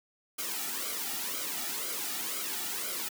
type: noise with flanger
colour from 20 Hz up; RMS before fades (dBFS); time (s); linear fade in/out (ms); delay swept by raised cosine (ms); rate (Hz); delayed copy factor
white; -35; 0.38-3.09; 10; 1.1 to 1.95; 2; -0.7
effects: high-pass 200 Hz 12 dB/octave